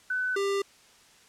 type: tone pair in turn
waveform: sine / square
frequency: 1504 / 396.8 Hz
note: F#6 / G4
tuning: +28 / +21 cents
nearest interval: octave + major seventh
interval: 2307 cents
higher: first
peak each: -26 dBFS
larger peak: neither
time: 0.1-0.36 / 0.36-0.62 s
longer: neither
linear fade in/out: 5 ms
effects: white hiss -57 dBFS RMS until 1.28 s + low-pass 8000 Hz 12 dB/octave